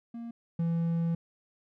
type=tone pair in turn; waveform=triangle; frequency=233.1 / 167.25 Hz; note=A#3 / E3; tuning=0 / +25 cents; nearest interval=tritone; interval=575 cents; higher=first; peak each=-35 / -24 dBFS; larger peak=second; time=0.14-0.31 / 0.59-1.15 s; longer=second; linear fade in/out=5 ms; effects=none